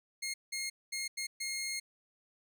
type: tone bursts at uneven times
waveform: 15% pulse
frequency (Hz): 2145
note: C7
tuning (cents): +42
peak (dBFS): -29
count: 5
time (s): 0.22-0.34 / 0.52-0.7 / 0.92-1.08 / 1.17-1.27 / 1.4-1.8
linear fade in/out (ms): 10
effects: none